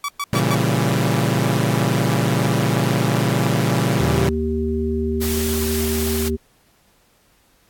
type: tone bursts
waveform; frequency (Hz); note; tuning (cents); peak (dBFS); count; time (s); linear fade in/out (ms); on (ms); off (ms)
sawtooth; 1144; D6; -46; -18; 4; 0.04-0.55; 2; 45; 110
type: chord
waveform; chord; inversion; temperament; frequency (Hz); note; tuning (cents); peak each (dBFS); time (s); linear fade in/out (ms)
sawtooth; A# diminished seventh; none; equal with one note detuned; 116.54 / 138.59 / 166.92 / 196; A#2 / C#3 / E3 / G3; 0 / 0 / +22 / 0; -17 / -17 / -19 / -20; 0.33-4.29; 0
type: harmonic tone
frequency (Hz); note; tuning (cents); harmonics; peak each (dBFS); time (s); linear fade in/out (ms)
77.78; D#2; 0; 1 / 3 / 5; -23 / -23 / -23; 3.99-6.37; 20
type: noise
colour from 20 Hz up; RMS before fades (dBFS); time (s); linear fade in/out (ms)
white; -27; 5.21-6.29; 10
effects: pink hiss -58 dBFS RMS until 7.69 s + AAC 64 kbps